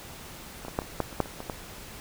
clicks, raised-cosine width 1 ms, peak -24 / -22 / -11 / -24 / -11 / -29 / -9 / -26 / -21 / -17 dBFS, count 10, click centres 0.65 / 0.683 / 0.789 / 0.819 / 1.003 / 1.128 / 1.203 / 1.258 / 1.404 / 1.498 s, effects pink hiss -44 dBFS RMS until 2 s

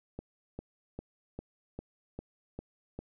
click train, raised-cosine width 2 ms, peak -26 dBFS, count 8, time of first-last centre 0.19-2.99 s, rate 2.5 Hz, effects none

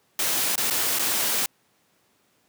white noise with dropouts, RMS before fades -24 dBFS, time 0.19-1.46 s, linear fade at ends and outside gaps 2 ms, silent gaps 0.557-0.578 / 0.701-0.707 / 0.988-0.993 s, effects pink hiss -65 dBFS RMS until 2.48 s + high-pass 150 Hz 12 dB/octave

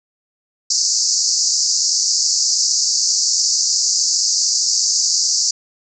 pink band-pass noise, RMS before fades -17 dBFS, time 0.7-5.51 s, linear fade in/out 5 ms, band 4600 to 7200 Hz, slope 96 dB/octave, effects none

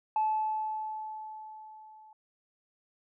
sine tone with level ramp, 866 Hz, A5, 28 cents flat, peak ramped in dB -23 to -52 dBFS, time 0.16-2.13 s, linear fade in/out 2 ms, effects tanh soft clip ceiling -21 dBFS

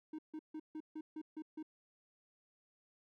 triangle tone bursts, 311.1 Hz, D#4, in tune, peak -40 dBFS, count 8, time 0.13-1.628 s, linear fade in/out 5 ms, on 56 ms, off 150 ms, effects none

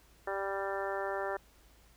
harmonic tone with a mistuned harmonic, 196 Hz, G3, in tune, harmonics 2 / 3 / 4 / 5 / 6 / 7 / 8 / 9, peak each -38 / -38 / -40 / -43 / -46 / -43 / -47 / -43 dBFS, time 0.27-1.37 s, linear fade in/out 5 ms, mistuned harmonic 9, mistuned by +15 cents, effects added 54 Hz sine -62 dBFS peak until 1.96 s + pink hiss -64 dBFS RMS until 1.96 s

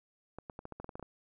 clicks, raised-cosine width 1 ms, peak -29 dBFS, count 11, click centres 0.386 / 0.498 / 0.591 / 0.654 / 0.723 / 0.8 / 0.844 / 0.892 / 0.955 / 0.996 / 1.027 s, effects none

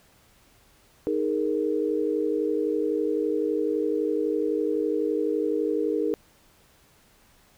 sine chord, D# suspended fourth, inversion none, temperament just, 311.1 / 414.8 / 466.7 Hz, D#4 / G#4 / A#4, 0 / -2 / +2 cents, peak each -27 dBFS, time 1.07-6.14 s, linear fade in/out 0 ms, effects pink hiss -59 dBFS RMS until 7.57 s

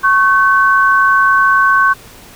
sine tone pair together, 1101 / 1528.4 Hz, C#6 / G6, -12 / -44 cents, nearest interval tritone, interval 568 cents, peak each -10 dBFS, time 0.03-1.94 s, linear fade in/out 20 ms, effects pink hiss -38 dBFS RMS until 2.35 s

